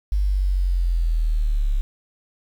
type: linear sweep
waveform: sine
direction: down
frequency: 50.4 to 34.26 Hz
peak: -17 dBFS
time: 0.12-1.81 s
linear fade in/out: 0 ms
effects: 8-bit